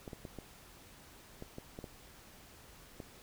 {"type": "clicks", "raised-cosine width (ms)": 2, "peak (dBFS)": -30, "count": 9, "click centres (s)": [0.078, 0.132, 0.252, 0.387, 1.424, 1.584, 1.789, 1.842, 3.002], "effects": ["pink hiss -57 dBFS RMS until 3.22 s"]}